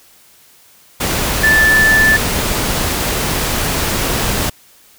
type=tone in noise; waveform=sine; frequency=1754 Hz; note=A6; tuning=6 cents flat; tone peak=-8 dBFS; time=1.43-2.17 s; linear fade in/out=10 ms; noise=pink; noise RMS=-17 dBFS; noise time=1-4.5 s; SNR=+6 dB; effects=white hiss -47 dBFS RMS until 4.98 s